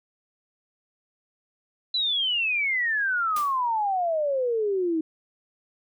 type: exponential sweep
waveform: sine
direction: down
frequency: 4031 to 311.1 Hz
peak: -22 dBFS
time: 1.94-5.01 s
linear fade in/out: 5 ms
type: noise with exponential decay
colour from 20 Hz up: white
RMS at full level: -33 dBFS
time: 3.36-3.61 s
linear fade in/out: 5 ms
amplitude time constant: 53 ms
effects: none